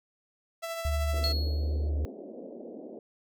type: tone with tremolo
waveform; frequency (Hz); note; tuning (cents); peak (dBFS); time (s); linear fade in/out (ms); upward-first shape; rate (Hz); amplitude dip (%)
sawtooth; 664; E5; +12; -28; 0.62-1.33; 20; triangle; 13; 40
type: tone with pitch glide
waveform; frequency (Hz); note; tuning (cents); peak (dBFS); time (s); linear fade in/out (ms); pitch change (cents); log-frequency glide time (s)
sine; 73.42 to 74.49; D2 to D2; 0 to +25; -26; 0.85-2.05; 0; +25; 1.1-1.71
type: band-pass noise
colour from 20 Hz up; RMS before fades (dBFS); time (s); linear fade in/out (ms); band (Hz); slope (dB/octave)
pink; -43; 1.13-2.99; 2; 220 to 620; 48
type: tone with exponential decay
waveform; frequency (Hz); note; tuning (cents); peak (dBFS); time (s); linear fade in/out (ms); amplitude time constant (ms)
triangle; 4320; C#8; -45; -25; 1.24-1.89; 0; 140
effects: none